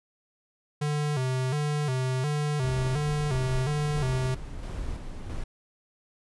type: tone with vibrato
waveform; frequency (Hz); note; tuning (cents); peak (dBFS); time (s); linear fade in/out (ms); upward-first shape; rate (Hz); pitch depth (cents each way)
square; 138.59; C#3; 0; -26; 0.81-4.35; 10; square; 1.4; 120
type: noise with tremolo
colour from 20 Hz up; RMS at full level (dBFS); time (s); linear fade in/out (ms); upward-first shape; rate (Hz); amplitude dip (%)
brown; -33; 2.63-5.44; 5; square; 1.5; 40
effects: resampled to 24000 Hz